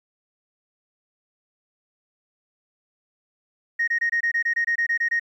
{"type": "tone bursts", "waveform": "sine", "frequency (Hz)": 1866, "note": "A#6", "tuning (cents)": 1, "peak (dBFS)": -18, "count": 13, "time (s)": [3.79, 5.197], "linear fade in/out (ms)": 10, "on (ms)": 87, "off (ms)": 23, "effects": ["tanh soft clip ceiling -15 dBFS", "10-bit"]}